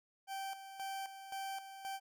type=tone with tremolo; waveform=40% pulse; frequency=778 Hz; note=G5; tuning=13 cents flat; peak=-39 dBFS; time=0.27-2 s; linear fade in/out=50 ms; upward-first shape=square; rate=1.9 Hz; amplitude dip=65%; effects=none